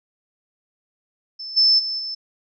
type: tone with level steps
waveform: sine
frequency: 5274 Hz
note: E8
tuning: in tune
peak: -30 / -12 / -23 / -26 dBFS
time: 1.39-2.15 s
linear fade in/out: 10 ms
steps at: 1.56 / 1.78 / 1.98 s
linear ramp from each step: 20 ms
effects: none